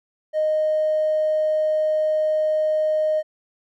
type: tone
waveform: triangle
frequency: 619 Hz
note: D#5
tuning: 9 cents flat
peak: -14 dBFS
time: 0.33-3.23 s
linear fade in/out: 50 ms
effects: tanh soft clip ceiling -15 dBFS